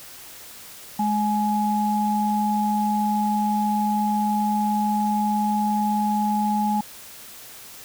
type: tone pair together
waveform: sine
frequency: 210 / 840 Hz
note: G#3 / G#5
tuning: +19 / +19 cents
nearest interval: 2 octaves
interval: 2400 cents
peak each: -22 dBFS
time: 0.99-6.81 s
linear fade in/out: 5 ms
effects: white hiss -42 dBFS RMS until 7.84 s